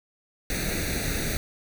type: noise with comb filter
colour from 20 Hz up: pink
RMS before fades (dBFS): -28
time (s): 0.5-1.37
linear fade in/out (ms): 0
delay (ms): 0.48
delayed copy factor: +0.85
effects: none